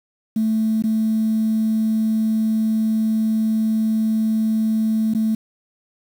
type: tone with dropouts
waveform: sine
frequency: 220 Hz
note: A3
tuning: in tune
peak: -15 dBFS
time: 0.36-5.35 s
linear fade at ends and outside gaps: 5 ms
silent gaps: 0.823-0.838 / 5.138-5.148 s
effects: tanh soft clip ceiling -12 dBFS + 7-bit